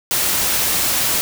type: noise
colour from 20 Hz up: white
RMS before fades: -18 dBFS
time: 0.11-1.21 s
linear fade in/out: 0 ms
effects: none